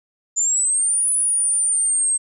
sine exponential two-way sweep, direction up then down, 7040 to 9956 to 8320 Hz, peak -16 dBFS, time 0.36-2.18 s, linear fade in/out 20 ms, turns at 1.1 s, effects none

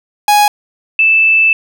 45% pulse / sine tone pair in turn, 830.6 / 2637 Hz, G#5 / E7, 0 / 0 cents, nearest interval octave + minor sixth, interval 2000 cents, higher second, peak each -6 dBFS, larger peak neither, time 0.28-0.48 / 0.99-1.53 s, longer second, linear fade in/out 2 ms, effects none

